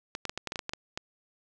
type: clicks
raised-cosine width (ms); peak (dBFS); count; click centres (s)
0.2; -16; 11; 0.151 / 0.253 / 0.295 / 0.376 / 0.473 / 0.521 / 0.558 / 0.592 / 0.694 / 0.735 / 0.975
effects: 8-bit